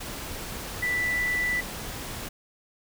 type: tone in noise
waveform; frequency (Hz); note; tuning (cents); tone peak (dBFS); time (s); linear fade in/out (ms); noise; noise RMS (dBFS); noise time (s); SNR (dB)
sine; 1975.5; B6; 0; -24; 0.82-1.61; 10; pink; -36; 0-2.29; +9
effects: none